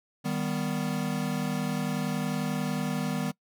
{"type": "chord", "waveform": "square", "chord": "Eb augmented", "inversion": "none", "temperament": "equal", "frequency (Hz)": [155.56, 196, 246.9], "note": ["Eb3", "G3", "B3"], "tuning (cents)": [0, 0, 0], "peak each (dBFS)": -33, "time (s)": [0.24, 3.32], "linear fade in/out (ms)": 20, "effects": ["noise-tail reverb RT60 0.1 s tail -23 dB re dry"]}